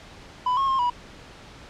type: tone with pitch steps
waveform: triangle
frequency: 998 / 1085 / 1066 / 975 Hz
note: B5 / C#6 / C6 / B5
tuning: +18 / -37 / +32 / -23 cents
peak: -18 dBFS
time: 0.46-0.9 s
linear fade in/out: 5 ms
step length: 110 ms
effects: pink hiss -45 dBFS RMS until 1.69 s + low-pass 5000 Hz 12 dB/octave